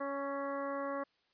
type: harmonic tone with a mistuned harmonic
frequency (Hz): 278.7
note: C#4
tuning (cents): +9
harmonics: 1 / 2 / 3 / 4 / 5 / 6 / 7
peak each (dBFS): -42 / -38 / -48 / -41 / -49 / -50 / -52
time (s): 0-1.04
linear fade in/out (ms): 10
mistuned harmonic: 5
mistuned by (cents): -24
effects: white hiss -74 dBFS RMS until 1.33 s + resampled to 11025 Hz